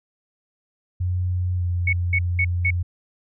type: tone with pitch glide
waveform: sine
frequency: 90.3 to 88.19 Hz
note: F#2 to F2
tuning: -42 to +17 cents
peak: -20 dBFS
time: 1-2.83 s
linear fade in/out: 10 ms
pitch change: -41 cents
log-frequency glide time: 1.56-1.63 s
type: tone bursts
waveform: sine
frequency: 2217 Hz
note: C#7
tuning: in tune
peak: -18 dBFS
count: 4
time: 1.87-2.706 s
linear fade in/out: 5 ms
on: 59 ms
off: 200 ms
effects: none